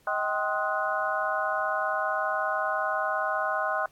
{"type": "harmonic tone with a mistuned harmonic", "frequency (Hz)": 210, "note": "G#3", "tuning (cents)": 19, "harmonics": [3, 4, 5, 6, 7], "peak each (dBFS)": [-31, -32, -32, -32, -31], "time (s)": [0.07, 3.86], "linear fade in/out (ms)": 2, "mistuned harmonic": 4, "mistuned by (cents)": -140, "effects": ["pink hiss -63 dBFS RMS until 3.91 s", "AAC 64 kbps"]}